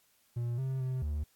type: tone with pitch steps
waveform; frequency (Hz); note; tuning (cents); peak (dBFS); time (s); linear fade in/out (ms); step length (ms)
triangle; 119.3 / 132.4 / 129.3 / 74.3; A#2 / C3 / C3 / D2; +41 / +21 / -20 / +21; -29; 0.36-1.24; 10; 220
effects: white hiss -69 dBFS RMS until 1.35 s + AAC 64 kbps